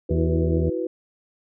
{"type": "chord", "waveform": "sine", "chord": "E suspended second", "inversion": "none", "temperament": "just", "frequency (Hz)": [329.6, 370.8, 494.4], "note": ["E4", "F#4", "B4"], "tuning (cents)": [0, 4, 2], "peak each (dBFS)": -28, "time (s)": [0.09, 0.87], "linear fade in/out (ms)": 5}
{"type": "harmonic tone", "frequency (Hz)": 80.9, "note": "E2", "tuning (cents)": -32, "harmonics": [1, 2, 3, 4, 5, 6, 7, 8], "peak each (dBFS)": [-22, -24, -33, -31, -36, -36, -46, -40], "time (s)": [0.1, 0.7], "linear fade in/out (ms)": 10}
{"effects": []}